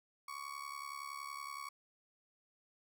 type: tone with amplitude modulation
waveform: 35% pulse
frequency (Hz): 1120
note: C#6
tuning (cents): +18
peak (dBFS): -38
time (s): 0.28-1.69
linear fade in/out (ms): 5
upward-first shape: sine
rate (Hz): 70.7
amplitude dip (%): 80
effects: none